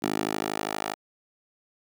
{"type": "tone with high-pass filter sweep", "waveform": "10% pulse", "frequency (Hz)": 52.4, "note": "G#1", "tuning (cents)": 16, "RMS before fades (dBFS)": -30, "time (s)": [0.02, 0.95], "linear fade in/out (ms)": 20, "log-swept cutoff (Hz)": [290, 630], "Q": 1.3, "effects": []}